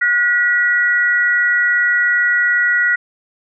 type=tone pair together; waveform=sine; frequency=1450 / 1933.8 Hz; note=F#6 / B6; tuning=-35 / -37 cents; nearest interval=perfect fourth; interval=498 cents; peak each=-15 / -14 dBFS; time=0.01-2.96 s; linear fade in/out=10 ms; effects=none